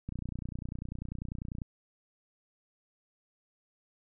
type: click train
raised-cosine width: 5 ms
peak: -25 dBFS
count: 47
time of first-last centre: 0.09-1.618 s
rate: 30.1 Hz
effects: none